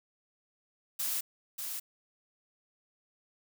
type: noise with echo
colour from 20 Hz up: blue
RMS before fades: -33 dBFS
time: 0.99-1.21 s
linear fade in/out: 10 ms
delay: 590 ms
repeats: 1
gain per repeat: -5 dB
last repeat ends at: 1.8 s
effects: none